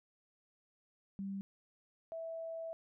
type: tone pair in turn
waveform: sine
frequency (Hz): 196 / 655.8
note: G3 / E5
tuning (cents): 0 / -9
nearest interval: octave + major sixth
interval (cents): 2091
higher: second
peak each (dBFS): -38 / -40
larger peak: first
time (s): 1.19-1.41 / 2.12-2.73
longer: second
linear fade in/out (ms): 0
effects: none